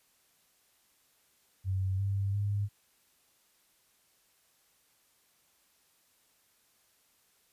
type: tone with pitch steps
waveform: sine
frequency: 95 / 98.8 / 101.8 Hz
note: F#2 / G2 / G#2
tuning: +46 / +14 / -34 cents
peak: -28 dBFS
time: 1.64-2.69 s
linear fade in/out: 50 ms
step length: 350 ms
effects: white hiss -69 dBFS RMS until 7.52 s + resampled to 32000 Hz